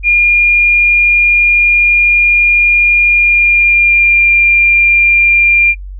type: tone with pitch glide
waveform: sine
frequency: 2416 to 2391 Hz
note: D7 to D7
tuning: +48 to +30 cents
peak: -5 dBFS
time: 0.03-5.75 s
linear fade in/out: 50 ms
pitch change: -18 cents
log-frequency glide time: 3.09-4.26 s
effects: noise-tail reverb RT60 0.1 s tail -25 dB re dry + added 47 Hz sine -23 dBFS peak until 5.99 s